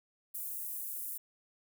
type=high-pass noise; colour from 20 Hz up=pink; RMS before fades=-40 dBFS; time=0.34-1.18 s; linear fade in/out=10 ms; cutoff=11000 Hz; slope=24 dB/octave; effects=none